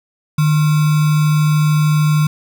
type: tone with sample-and-hold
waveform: sine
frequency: 152.2 Hz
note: D#3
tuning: 38 cents flat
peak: -10 dBFS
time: 0.38-2.27 s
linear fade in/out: 5 ms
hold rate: 1225 Hz
effects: none